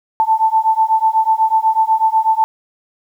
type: beating tone pair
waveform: sine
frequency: 880 / 888.1 Hz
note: A5 / A5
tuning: 0 / +16 cents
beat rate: 8.1 Hz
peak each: -14 dBFS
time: 0.2-2.44 s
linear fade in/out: 0 ms
effects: 8-bit